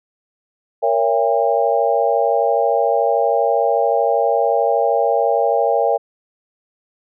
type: chord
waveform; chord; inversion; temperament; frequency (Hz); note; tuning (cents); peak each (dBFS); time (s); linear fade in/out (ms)
sine; A# diminished seventh; none; just; 466.2 / 559.4 / 671.3 / 805.5; A#4 / C#5 / E5 / G5; 0 / +16 / +31 / +47; -19; 0.82-5.98; 20
effects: none